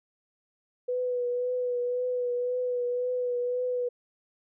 sine tone with vibrato, 493.9 Hz, B4, in tune, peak -26 dBFS, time 0.88-3.89 s, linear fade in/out 10 ms, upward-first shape triangle, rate 1.9 Hz, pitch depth 29 cents each way, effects none

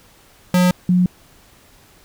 square / sine tone pair in turn, 180.3 / 180.3 Hz, F#3 / F#3, -45 / -45 cents, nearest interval unison, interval 0 cents, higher neither, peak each -12 / -11 dBFS, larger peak second, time 0.54-0.71 / 0.89-1.06 s, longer neither, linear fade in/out 2 ms, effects pink hiss -50 dBFS RMS until 2.04 s

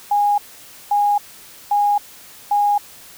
sine tone bursts, 821 Hz, G#5, 20 cents flat, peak -13 dBFS, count 4, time 0.11-2.78 s, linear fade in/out 5 ms, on 270 ms, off 530 ms, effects white hiss -42 dBFS RMS until 3.17 s

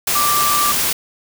sine tone in noise, 1174.7 Hz, D6, in tune, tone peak -16 dBFS, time 0.15-0.72 s, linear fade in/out 5 ms, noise white, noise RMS -18 dBFS, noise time 0.07-0.93 s, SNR -1 dB, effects none

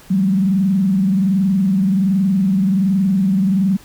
sine tone with frequency modulation, 191.8 Hz, G3, 37 cents flat, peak -12 dBFS, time 0.1-3.77 s, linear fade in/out 10 ms, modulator 21.3 Hz, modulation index 0.67, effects pink hiss -44 dBFS RMS until 3.84 s

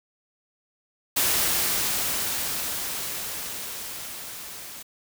white noise with level ramp, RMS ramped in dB -22 to -40 dBFS, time 1.16-4.83 s, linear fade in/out 10 ms, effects none

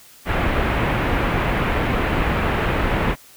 pink low-pass noise, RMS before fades -20 dBFS, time 0.25-3.16 s, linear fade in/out 50 ms, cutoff 2600 Hz, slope 24 dB/octave, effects white hiss -47 dBFS RMS until 3.36 s

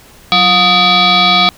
sine tone with frequency modulation, 2309 Hz, D7, 30 cents flat, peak -6 dBFS, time 0.32-1.49 s, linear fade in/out 0 ms, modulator 531 Hz, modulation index 3.7, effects pink hiss -41 dBFS RMS until 1.57 s

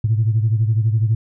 sine beating tone pair, 108.6 / 120.6 Hz, A2 / B2, -22 / -41 cents, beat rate 12 Hz, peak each -14 / -20 dBFS, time 0.04-1.15 s, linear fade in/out 5 ms, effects tanh soft clip ceiling -8 dBFS

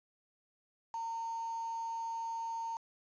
sine tone with quantisation, 914 Hz, A#5, 34 cents flat, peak -36 dBFS, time 0.94-2.77 s, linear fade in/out 2 ms, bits 8, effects resampled to 16000 Hz

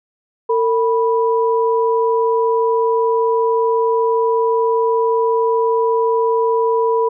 sine tone pair together, 454.2 / 982 Hz, A#4 / B5, -45 / -10 cents, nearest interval octave + minor second, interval 1335 cents, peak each -14 / -18 dBFS, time 0.49-7.09 s, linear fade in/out 10 ms, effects none

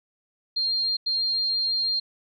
sine tone bursts at uneven times, 4202 Hz, C8, 7 cents sharp, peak -22 dBFS, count 2, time 0.56-0.97 / 1.06-2 s, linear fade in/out 10 ms, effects none

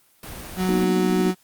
pink noise, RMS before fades -36 dBFS, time 0.23-0.84 s, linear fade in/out 2 ms
35% pulse tone, 185 Hz, F#3, in tune, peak -19 dBFS, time 0.56-1.35 s, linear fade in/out 50 ms
sine chord, B major seventh, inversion third, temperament equal, 233.1 / 246.9 / 311.1 / 370 Hz, A#3 / B3 / D#4 / F#4, 0 / 0 / 0 / 0 cents, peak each -28 / -29 / -25 / -28 dBFS, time 0.69-1.31 s, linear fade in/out 0 ms
effects white hiss -59 dBFS RMS until 1.43 s + Opus 32 kbps

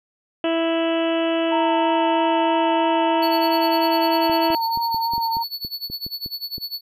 harmonic tone, 329.6 Hz, E4, in tune, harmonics 1 / 2 / 3 / 4 / 5 / 6 / 7 / 8 / 9 / 10, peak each -21 / -22 / -33 / -34 / -36 / -39 / -42 / -33 / -32 / -41 dBFS, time 0.44-4.55 s, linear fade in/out 2 ms
sine tone with vibrato, 919 Hz, A#5, 25 cents flat, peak -20 dBFS, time 1.51-5.44 s, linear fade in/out 20 ms, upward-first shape triangle, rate 3.1 Hz, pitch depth 24 cents each way
square tone with tremolo, 4435 Hz, C#8, in tune, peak -25 dBFS, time 3.22-6.81 s, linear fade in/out 10 ms, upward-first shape sine, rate 10 Hz, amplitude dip 90%
clicks, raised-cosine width 3 ms, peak -23 dBFS, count 12, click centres 4.297 / 4.503 / 4.774 / 4.945 / 5.136 / 5.18 / 5.369 / 5.649 / 5.9 / 6.065 / 6.261 / 6.581 s
effects none

